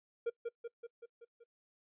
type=tone with echo; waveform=triangle; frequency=467.6 Hz; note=A#4; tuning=5 cents sharp; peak=-29 dBFS; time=0.26-0.3 s; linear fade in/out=10 ms; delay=190 ms; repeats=6; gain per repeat=-4 dB; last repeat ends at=1.44 s; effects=noise-tail reverb RT60 0.1 s tail -23 dB re dry + resampled to 8000 Hz